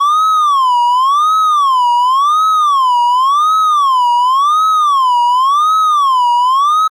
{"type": "tone with vibrato", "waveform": "triangle", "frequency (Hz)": 1108.7, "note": "C#6", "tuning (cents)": 0, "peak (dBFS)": -6, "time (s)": [0, 6.88], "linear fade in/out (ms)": 10, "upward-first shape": "sine", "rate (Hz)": 0.91, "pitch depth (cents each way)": 250, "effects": ["Opus 32 kbps"]}